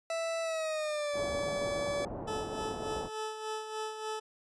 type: tone with pitch glide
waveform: 40% pulse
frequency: 659.3 to 574 Hz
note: E5 to D5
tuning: 0 to -40 cents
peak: -31 dBFS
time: 0.1-2.05 s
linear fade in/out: 2 ms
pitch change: -240 cents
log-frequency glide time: 0.42-1.2 s
type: low-pass noise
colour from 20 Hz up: white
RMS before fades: -40 dBFS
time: 1.13-3.1 s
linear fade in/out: 50 ms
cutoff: 750 Hz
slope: 24 dB/octave
type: tone with tremolo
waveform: 20% pulse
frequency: 434.4 Hz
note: A4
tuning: 22 cents flat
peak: -29 dBFS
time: 2.27-4.2 s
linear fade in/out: 10 ms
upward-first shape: sine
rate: 3.4 Hz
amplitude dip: 55%
effects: resampled to 22050 Hz